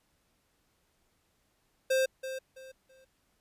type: tone with echo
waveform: square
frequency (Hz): 525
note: C5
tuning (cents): +6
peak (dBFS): -25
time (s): 1.9-2.06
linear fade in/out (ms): 10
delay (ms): 330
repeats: 3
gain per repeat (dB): -11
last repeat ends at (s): 3.05
effects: pink hiss -73 dBFS RMS until 3.4 s + resampled to 32000 Hz